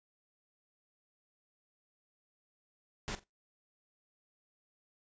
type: noise with echo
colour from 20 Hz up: pink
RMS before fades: -38 dBFS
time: 3.08-3.15 s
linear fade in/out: 0 ms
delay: 44 ms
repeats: 2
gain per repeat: -15 dB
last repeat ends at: 3.238 s
effects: noise-tail reverb RT60 0.2 s tail -22 dB re dry + resampled to 16000 Hz